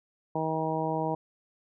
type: harmonic tone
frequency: 159 Hz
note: D#3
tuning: 38 cents sharp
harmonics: 1 / 2 / 3 / 4 / 5 / 6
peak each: -34 / -34 / -34 / -34 / -34 / -34 dBFS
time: 0.35-1.15 s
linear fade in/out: 5 ms
effects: none